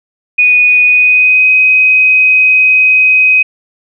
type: tone with pitch glide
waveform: sine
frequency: 2476 to 2519 Hz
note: D#7 to D#7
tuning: -9 to +21 cents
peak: -4 dBFS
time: 0.38-3.43 s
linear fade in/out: 10 ms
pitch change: +30 cents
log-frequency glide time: 0.83-1.49 s
effects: none